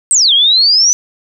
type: exponential two-way sweep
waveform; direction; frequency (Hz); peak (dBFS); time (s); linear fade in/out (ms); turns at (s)
sine; down then up; 8620 to 3149 to 6080; -6; 0.11-0.93; 0; 0.33
effects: none